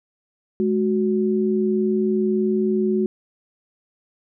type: tone pair together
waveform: sine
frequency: 211.7 / 370 Hz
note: G#3 / F#4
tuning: +33 / 0 cents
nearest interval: minor seventh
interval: 967 cents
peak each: -20 dBFS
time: 0.6-3.06 s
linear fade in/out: 0 ms
effects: none